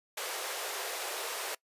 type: high-pass noise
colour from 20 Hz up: pink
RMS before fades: -37 dBFS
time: 0.17-1.55 s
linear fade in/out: 5 ms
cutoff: 400 Hz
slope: 48 dB/octave
effects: noise-tail reverb RT60 0.1 s tail -23 dB re dry + resampled to 32000 Hz